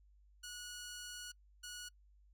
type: tone bursts at uneven times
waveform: 10% pulse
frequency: 1459 Hz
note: F#6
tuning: 25 cents flat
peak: -38 dBFS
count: 2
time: 0.43-1.32 / 1.63-1.89 s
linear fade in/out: 10 ms
effects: noise-tail reverb RT60 0.1 s tail -26 dB re dry + added 50 Hz sine -63 dBFS peak until 2.33 s